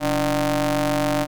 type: ring-modulated tone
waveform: sawtooth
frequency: 155.9 Hz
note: D#3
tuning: 4 cents sharp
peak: -12 dBFS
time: 0-1.27 s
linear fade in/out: 50 ms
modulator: 444 Hz
effects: none